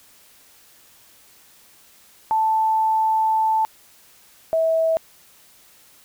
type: tone pair in turn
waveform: sine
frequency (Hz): 880 / 649.1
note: A5 / E5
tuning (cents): 0 / -27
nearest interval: perfect fourth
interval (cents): 527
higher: first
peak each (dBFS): -16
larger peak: neither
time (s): 2.31-3.65 / 4.53-4.97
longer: first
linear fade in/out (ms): 0
effects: white hiss -52 dBFS RMS until 6.04 s